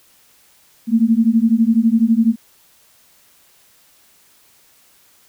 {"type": "beating tone pair", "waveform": "sine", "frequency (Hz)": [221.1, 233.1], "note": ["A3", "A#3"], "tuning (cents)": [9, 0], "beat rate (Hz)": 12, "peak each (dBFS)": -14, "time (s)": [0.87, 2.36], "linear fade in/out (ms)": 50, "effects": ["white hiss -53 dBFS RMS until 5.28 s"]}